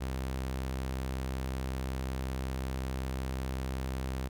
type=tone; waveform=sawtooth; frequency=65.41 Hz; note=C2; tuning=in tune; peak=-29 dBFS; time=0-4.29 s; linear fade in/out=20 ms; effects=none